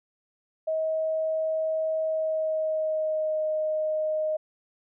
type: tone with pitch glide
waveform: sine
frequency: 635 to 620.9 Hz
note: D#5 to D#5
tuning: +35 to -4 cents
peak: -24 dBFS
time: 0.67-4.37 s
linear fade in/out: 10 ms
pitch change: -39 cents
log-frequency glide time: 2.03-3.45 s
effects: none